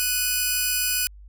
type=tone pair together; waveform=5% pulse; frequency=1480 / 2489 Hz; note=F#6 / D#7; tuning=0 / 0 cents; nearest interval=major sixth; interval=900 cents; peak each=-14 dBFS; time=0-1.07 s; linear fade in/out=0 ms; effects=added 50 Hz sine -42 dBFS peak until 1.28 s